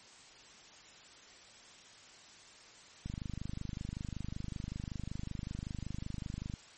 click train, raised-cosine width 5 ms, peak -27 dBFS, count 89, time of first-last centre 3.06-6.538 s, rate 25.3 Hz, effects white hiss -56 dBFS RMS until 6.77 s + MP3 32 kbps

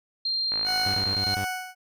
sine tone, 4186 Hz, C8, in tune, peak -24 dBFS, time 0.25-1.35 s, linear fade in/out 5 ms
click train, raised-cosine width 0.5 ms, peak -22 dBFS, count 35, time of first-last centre 0.52-1.148 s, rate 54.1 Hz
20% pulse tone with tremolo, 740 Hz, F#5, in tune, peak -22 dBFS, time 0.64-1.75 s, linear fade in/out 50 ms, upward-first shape sine, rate 1.6 Hz, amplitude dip 80%
sawtooth tone bursts, 98 Hz, G2, in tune, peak -26 dBFS, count 6, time 0.86-1.442 s, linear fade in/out 0 ms, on 77 ms, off 24 ms
effects none

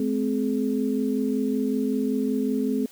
sine tone cluster, 212.7 / 258 / 424.5 Hz, G#3 / C4 / G#4, +42 / -24 / +38 cents, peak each -27 / -24 / -29 dBFS, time 0-2.86 s, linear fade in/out 2 ms, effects white hiss -51 dBFS RMS until 2.91 s + high-pass 60 Hz 12 dB/octave

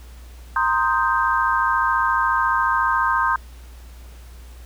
sine chord, C minor seventh, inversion third, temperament equal, 932.3 / 1046.5 / 1244.5 / 1568 Hz, Bb5 / C6 / Eb6 / G6, 0 / 0 / 0 / 0 cents, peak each -23 / -21 / -23 / -22 dBFS, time 0.56-3.36 s, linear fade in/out 2 ms, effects added 60 Hz sine -38 dBFS peak until 4.65 s + pink hiss -50 dBFS RMS until 4.65 s

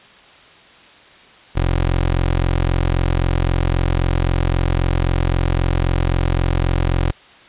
20% pulse tone, 43.79 Hz, F1, 5 cents sharp, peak -10 dBFS, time 1.55-7.12 s, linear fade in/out 20 ms, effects white hiss -45 dBFS RMS until 7.48 s + resampled to 8000 Hz

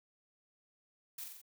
blue noise with echo, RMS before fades -44 dBFS, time 1.18-1.24 s, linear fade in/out 5 ms, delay 44 ms, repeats 4, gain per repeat -3 dB, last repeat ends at 1.416 s, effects none

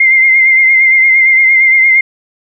sine tone with vibrato, 2100 Hz, C7, 6 cents sharp, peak -4 dBFS, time 0-2.01 s, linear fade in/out 5 ms, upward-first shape triangle, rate 8.7 Hz, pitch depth 41 cents each way, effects none

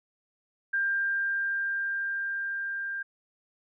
sine tone with level ramp, 1593 Hz, G6, 27 cents sharp, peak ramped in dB -24 to -31 dBFS, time 0.73-3.03 s, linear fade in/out 10 ms, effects none

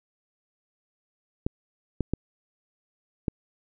clicks, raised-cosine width 3 ms, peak -12 dBFS, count 4, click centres 1.465 / 2.007 / 2.136 / 3.282 s, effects none

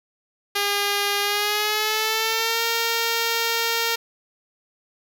5% pulse tone with pitch glide, 405.8 to 460.8 Hz, G#4 to A#4, -40 to -20 cents, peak -9 dBFS, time 0.55-3.96 s, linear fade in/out 10 ms, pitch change +220 cents, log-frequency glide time 1.21-2.62 s, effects none

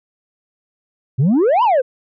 sine exponential two-way sweep, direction up then down, 117.8 to 1024 to 481.6 Hz, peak -8 dBFS, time 1.18-1.82 s, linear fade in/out 20 ms, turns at 1.63 s, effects tanh soft clip ceiling -10 dBFS

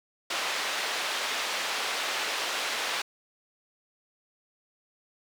white band-pass noise, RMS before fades -31 dBFS, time 0.3-3.02 s, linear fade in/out 5 ms, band 490 to 3700 Hz, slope 12 dB/octave, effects none

